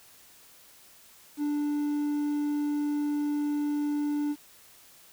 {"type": "tone with quantisation", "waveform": "triangle", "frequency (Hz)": 293.7, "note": "D4", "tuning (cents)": 0, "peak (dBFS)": -24, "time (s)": [1.37, 4.36], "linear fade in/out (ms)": 50, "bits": 9, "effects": ["white hiss -55 dBFS RMS until 5.12 s"]}